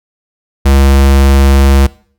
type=tone; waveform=square; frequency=68.4 Hz; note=C#2; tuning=23 cents flat; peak=-5 dBFS; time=0.65-1.87 s; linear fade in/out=10 ms; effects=noise-tail reverb RT60 0.5 s tail -21 dB re dry